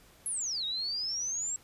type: exponential two-way sweep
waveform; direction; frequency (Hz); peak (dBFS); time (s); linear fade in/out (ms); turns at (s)
sine; down then up; 11190 to 3723 to 7700; -31; 0.26-1.56; 0; 0.65
effects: pink hiss -59 dBFS RMS until 1.63 s + resampled to 32000 Hz